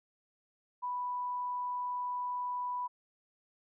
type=tone; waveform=sine; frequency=987.8 Hz; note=B5; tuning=in tune; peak=-33 dBFS; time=0.82-2.88 s; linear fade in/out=20 ms; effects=none